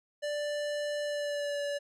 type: tone with pitch glide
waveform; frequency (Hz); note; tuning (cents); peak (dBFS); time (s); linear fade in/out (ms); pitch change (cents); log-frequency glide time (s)
square; 588 to 574.6; D5 to D5; +2 to -38; -32; 0.22-1.79; 20; -40; 1.03-1.62
effects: low-pass 8000 Hz 12 dB/octave